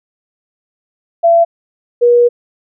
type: tone pair in turn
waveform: sine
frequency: 675 / 480.6 Hz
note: E5 / B4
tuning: +41 / -47 cents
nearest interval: tritone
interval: 588 cents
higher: first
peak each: -5 dBFS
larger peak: neither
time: 1.23-1.45 / 2.01-2.29 s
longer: second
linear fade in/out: 20 ms
effects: none